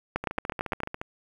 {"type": "two click trains", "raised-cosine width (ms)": 0.5, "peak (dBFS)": [-11, -18], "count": [7, 12], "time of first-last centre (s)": [[0.16, 0.834], [0.24, 1.015]], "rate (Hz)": [8.9, 14.2], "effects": ["8-bit"]}